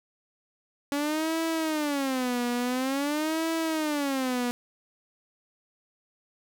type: tone with vibrato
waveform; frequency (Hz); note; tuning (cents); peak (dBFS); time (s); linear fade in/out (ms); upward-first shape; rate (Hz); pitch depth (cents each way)
sawtooth; 281.2; C#4; +25; -22; 0.92-4.51; 0; sine; 0.48; 260
effects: none